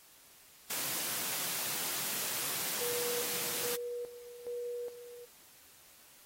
white high-pass noise, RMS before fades -36 dBFS, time 0.7-3.76 s, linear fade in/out 5 ms, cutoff 110 Hz, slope 96 dB/octave
sine tone with tremolo, 482.5 Hz, B4, 40 cents flat, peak -36 dBFS, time 2.8-5.26 s, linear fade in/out 20 ms, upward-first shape square, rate 1.2 Hz, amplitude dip 70%
effects white hiss -59 dBFS RMS until 6.25 s + AAC 48 kbps

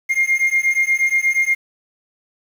triangle beating tone pair, 2119 / 2127.4 Hz, C7 / C7, +21 / +28 cents, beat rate 8.4 Hz, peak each -15 dBFS, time 0.09-1.55 s, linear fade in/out 20 ms, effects tanh soft clip ceiling -8 dBFS + 7-bit

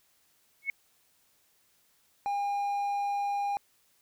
sine tone with exponential growth, 2200 Hz, C#7, 14 cents flat, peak -23 dBFS, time 0.62-0.7 s, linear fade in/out 2 ms, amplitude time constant 16 ms
triangle tone, 808 Hz, G#5, 48 cents flat, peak -26 dBFS, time 2.26-3.57 s, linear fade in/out 0 ms
effects white hiss -68 dBFS RMS until 4.01 s

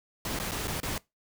pink noise with dropouts, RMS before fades -33 dBFS, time 0.25-0.98 s, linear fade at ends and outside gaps 2 ms, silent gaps 0.39-0.398 / 0.512-0.517 / 0.674-0.679 / 0.802-0.831 s, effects noise-tail reverb RT60 0.2 s tail -22 dB re dry

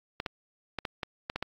clicks, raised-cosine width 0.3 ms, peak -16 dBFS, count 8, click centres 0.201 / 0.262 / 0.787 / 0.852 / 1.032 / 1.299 / 1.36 / 1.426 s, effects AAC 48 kbps

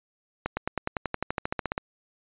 accelerating click train, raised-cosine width 0.5 ms, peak -12 dBFS, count 17, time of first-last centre 0.46-1.779 s, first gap 110 ms, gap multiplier 0.96, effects resampled to 8000 Hz

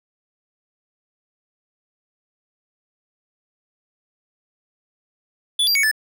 square tone with pitch steps, 3452 / 4743 / 2227 / 1747 Hz, A7 / D8 / C#7 / A6, -34 / +16 / +7 / -13 cents, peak -16 dBFS, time 5.59-5.914 s, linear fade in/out 5 ms, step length 81 ms, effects none

